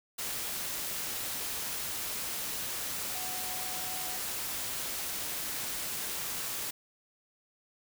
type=tone in noise; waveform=sine; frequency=740 Hz; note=F#5; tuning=in tune; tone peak=-44 dBFS; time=3.14-4.17 s; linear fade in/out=10 ms; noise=white; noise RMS=-36 dBFS; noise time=0.18-6.71 s; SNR=-11 dB; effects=none